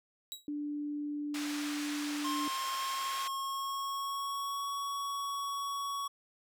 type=tone with exponential decay; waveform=sawtooth; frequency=3861 Hz; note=B7; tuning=40 cents flat; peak=-33 dBFS; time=0.32-0.47 s; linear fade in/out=0 ms; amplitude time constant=32 ms
type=tone; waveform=sine; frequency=293.7 Hz; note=D4; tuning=in tune; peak=-34 dBFS; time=0.48-2.48 s; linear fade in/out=2 ms
type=band-pass noise; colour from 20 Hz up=pink; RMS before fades=-42 dBFS; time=1.34-3.28 s; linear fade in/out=5 ms; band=1200 to 7800 Hz; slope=12 dB/octave
type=tone with pitch glide; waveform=square; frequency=1063 to 1119.7 Hz; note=C6 to C#6; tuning=+27 to +17 cents; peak=-35 dBFS; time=2.24-6.08 s; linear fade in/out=10 ms; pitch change=+90 cents; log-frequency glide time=2.5-4.67 s
effects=none